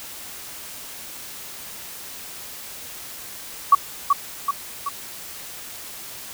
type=tone with echo; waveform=sine; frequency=1132 Hz; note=C#6; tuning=36 cents sharp; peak=-7 dBFS; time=3.72-3.75 s; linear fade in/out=5 ms; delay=380 ms; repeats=3; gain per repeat=-5 dB; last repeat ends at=4.89 s; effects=white hiss -37 dBFS RMS until 6.33 s